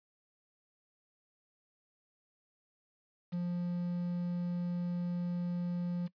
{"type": "tone with quantisation", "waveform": "triangle", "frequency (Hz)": 175.6, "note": "F3", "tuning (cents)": 10, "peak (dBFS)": -30, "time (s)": [3.32, 6.08], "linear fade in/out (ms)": 20, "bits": 9, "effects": ["noise-tail reverb RT60 0.1 s tail -20 dB re dry", "resampled to 11025 Hz"]}